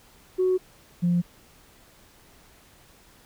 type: tone pair in turn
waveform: sine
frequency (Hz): 370 / 174.62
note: F#4 / F3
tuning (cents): 0 / 0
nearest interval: octave + minor second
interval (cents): 1300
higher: first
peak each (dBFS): -18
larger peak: neither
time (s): 0.38-0.58 / 1.02-1.22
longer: neither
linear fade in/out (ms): 20
effects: tanh soft clip ceiling -15 dBFS + pink hiss -55 dBFS RMS until 3.25 s